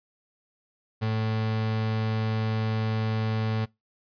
35% pulse tone, 110 Hz, A2, in tune, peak -23 dBFS, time 1.01-3.66 s, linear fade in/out 20 ms, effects noise-tail reverb RT60 0.2 s tail -24 dB re dry + resampled to 11025 Hz

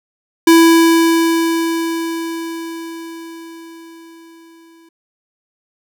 square tone with exponential decay, 330.8 Hz, E4, 6 cents sharp, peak -5 dBFS, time 0.47-4.89 s, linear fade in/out 5 ms, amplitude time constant 960 ms, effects none

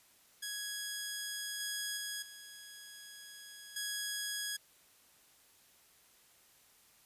10% pulse tone with level steps, 1665 Hz, G#6, 4 cents sharp, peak -30 / -28 / -30 / -41 / -28 dBFS, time 0.42-4.57 s, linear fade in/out 10 ms, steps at 1.6 / 1.97 / 2.22 / 3.76 s, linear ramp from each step 5 ms, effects white hiss -65 dBFS RMS until 7.05 s + resampled to 32000 Hz

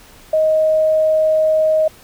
sine tone, 627 Hz, D#5, 13 cents sharp, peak -11 dBFS, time 0.33-1.88 s, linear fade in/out 5 ms, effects pink hiss -44 dBFS RMS until 2.03 s

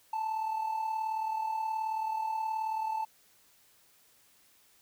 triangle tone with amplitude modulation, 880 Hz, A5, in tune, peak -25 dBFS, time 0.13-3.05 s, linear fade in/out 5 ms, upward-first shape sine, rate 38.7 Hz, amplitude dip 60%, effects tanh soft clip ceiling -24 dBFS + white hiss -64 dBFS RMS until 4.81 s

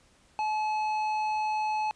sine tone with tanh clipping, 858 Hz, A5, 44 cents flat, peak -28 dBFS, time 0.39-1.91 s, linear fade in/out 0 ms, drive 10 dB, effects pink hiss -62 dBFS RMS until 1.95 s + resampled to 22050 Hz

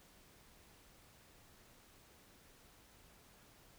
silence, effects pink hiss -64 dBFS RMS until 3.78 s

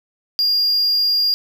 triangle tone, 4816 Hz, D8, 43 cents sharp, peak -13 dBFS, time 0.39-1.34 s, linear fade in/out 0 ms, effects none

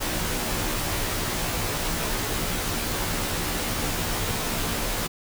pink noise with comb filter, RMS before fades -27 dBFS, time 0-5.08 s, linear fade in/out 20 ms, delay 15 ms, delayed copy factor -1, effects none

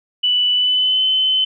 sine tone with pitch glide, 2971 to 3049 Hz, F#7 to G7, +6 to -49 cents, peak -13 dBFS, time 0.23-1.45 s, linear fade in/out 10 ms, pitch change +45 cents, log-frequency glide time 0.52-1.04 s, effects none

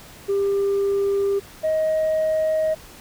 sine tone pair in turn, 397.6 / 629.1 Hz, G4 / D#5, +25 / +19 cents, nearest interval minor sixth, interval 794 cents, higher second, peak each -16 dBFS, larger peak neither, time 0.28-1.4 / 1.63-2.75 s, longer neither, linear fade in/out 20 ms, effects tanh soft clip ceiling -16 dBFS + pink hiss -44 dBFS RMS until 3 s

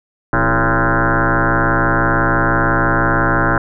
sine tone with frequency modulation, 682 Hz, F5, 41 cents flat, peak -11 dBFS, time 0.33-3.58 s, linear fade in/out 2 ms, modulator 118 Hz, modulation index 7.9, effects none

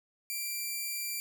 5% pulse tone, 2354 Hz, D7, 3 cents sharp, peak -24 dBFS, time 0.3-1.2 s, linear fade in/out 0 ms, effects none

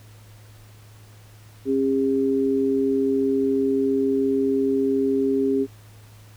sine tone pair together, 269.8 / 404.2 Hz, C#4 / G#4, -47 / -47 cents, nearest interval perfect fifth, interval 700 cents, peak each -21 dBFS, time 1.65-5.67 s, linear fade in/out 50 ms, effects added 106 Hz sine -45 dBFS peak until 6.36 s + pink hiss -53 dBFS RMS until 6.36 s

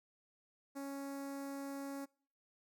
sawtooth tone with notch filter, 277.2 Hz, C#4, in tune, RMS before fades -44 dBFS, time 0.75-2.06 s, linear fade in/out 20 ms, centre 3100 Hz, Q 0.67, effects noise-tail reverb RT60 0.5 s tail -25 dB re dry

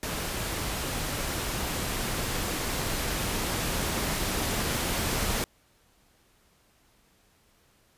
pink noise with level ramp, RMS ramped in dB -32 to -28 dBFS, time 0.03-5.44 s, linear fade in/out 0 ms, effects pink hiss -64 dBFS RMS until 7.97 s + resampled to 32000 Hz

